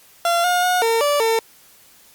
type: tone with pitch steps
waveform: 30% pulse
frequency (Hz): 686 / 716 / 725 / 456 / 581 / 451.3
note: F5 / F5 / F#5 / A#4 / D5 / A4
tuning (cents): -31 / +43 / -35 / -38 / -19 / +44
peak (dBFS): -13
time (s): 0.25-1.39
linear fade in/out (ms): 2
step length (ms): 190
effects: white hiss -50 dBFS RMS until 2.14 s + Opus 48 kbps